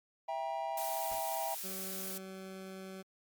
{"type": "chord", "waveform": "triangle", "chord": "E diminished", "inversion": "none", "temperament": "just", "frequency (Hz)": [659.3, 791.1, 949.3], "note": ["E5", "G5", "Bb5"], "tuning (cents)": [0, 16, 31], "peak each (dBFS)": [-37, -36, -39], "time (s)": [0.28, 1.55], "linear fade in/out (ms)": 10}
{"type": "noise", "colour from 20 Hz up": "blue", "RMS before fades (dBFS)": -41, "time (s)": [0.77, 2.18], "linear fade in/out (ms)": 5}
{"type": "noise with exponential decay", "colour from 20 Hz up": "pink", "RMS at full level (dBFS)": -46, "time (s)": [1.11, 1.29], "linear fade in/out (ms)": 5, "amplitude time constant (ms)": 38}
{"type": "tone", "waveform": "20% pulse", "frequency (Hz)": 190, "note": "F#3", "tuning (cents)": 46, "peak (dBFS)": -39, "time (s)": [1.63, 3.03], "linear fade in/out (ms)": 20}
{"effects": ["MP3 96 kbps"]}